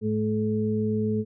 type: harmonic tone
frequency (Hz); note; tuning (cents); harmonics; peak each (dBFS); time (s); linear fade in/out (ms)
107.6; A2; -38; 1 / 2 / 4; -29 / -25 / -28; 0.01-1.25; 50
effects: none